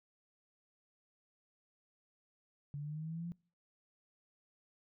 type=exponential sweep; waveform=sine; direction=up; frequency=142.2 to 174.61 Hz; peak=-39 dBFS; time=2.74-3.32 s; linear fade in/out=0 ms; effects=noise-tail reverb RT60 0.4 s tail -25 dB re dry